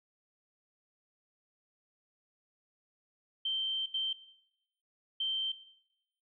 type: tone bursts at uneven times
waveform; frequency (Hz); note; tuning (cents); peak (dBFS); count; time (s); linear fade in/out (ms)
sine; 3124; G7; -7; -30; 3; 3.45-3.86 / 3.94-4.13 / 5.2-5.52; 5
effects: noise-tail reverb RT60 0.8 s tail -17 dB re dry